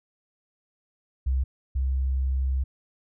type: tone pair in turn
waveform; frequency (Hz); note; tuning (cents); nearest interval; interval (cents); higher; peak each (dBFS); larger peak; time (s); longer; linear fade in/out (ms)
sine; 65.41 / 65.94; C2 / C2; 0 / +14; unison; 14; second; -21 / -22; first; 1.26-1.44 / 1.75-2.64; second; 10
effects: none